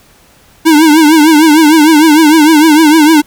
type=tone with vibrato; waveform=square; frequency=310 Hz; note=D#4; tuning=6 cents flat; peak=-3 dBFS; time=0.65-3.22 s; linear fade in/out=20 ms; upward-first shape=triangle; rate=6.6 Hz; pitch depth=120 cents each way; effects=pink hiss -44 dBFS RMS until 3.26 s